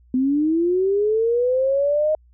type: linear sweep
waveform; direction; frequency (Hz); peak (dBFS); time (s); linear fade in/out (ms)
sine; up; 250.6 to 625; -16; 0.14-2.15; 2
effects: added 60 Hz sine -50 dBFS peak until 2.33 s